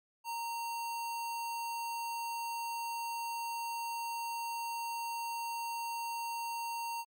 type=tone with sample-and-hold; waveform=sine; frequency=930 Hz; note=A#5; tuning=4 cents flat; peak=-35 dBFS; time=0.24-7.05 s; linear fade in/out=50 ms; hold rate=3675 Hz; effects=MP3 96 kbps